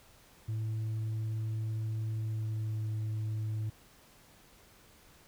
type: tone with pitch glide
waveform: sine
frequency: 110 to 108.42 Hz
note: A2 to A2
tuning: 0 to -25 cents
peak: -29 dBFS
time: 0.48-3.7 s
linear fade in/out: 10 ms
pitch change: -25 cents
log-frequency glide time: 2.18-2.88 s
effects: tanh soft clip ceiling -31 dBFS + pink hiss -60 dBFS RMS until 5.27 s